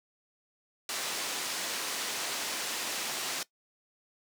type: band-pass noise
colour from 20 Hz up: white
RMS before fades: -35 dBFS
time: 0.89-3.43 s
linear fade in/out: 2 ms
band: 240 to 7200 Hz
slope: 12 dB/octave
effects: noise-tail reverb RT60 0.1 s tail -19 dB re dry